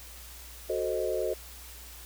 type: chord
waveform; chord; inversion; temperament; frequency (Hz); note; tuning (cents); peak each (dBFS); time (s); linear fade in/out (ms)
sine; F# diminished seventh; none; equal; 370 / 440 / 523.3 / 622.3; F#4 / A4 / C5 / Eb5; 0 / 0 / 0 / 0; -33; 0.69-1.34; 10
effects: added 60 Hz sine -48 dBFS peak until 2.05 s + white hiss -48 dBFS RMS until 2.05 s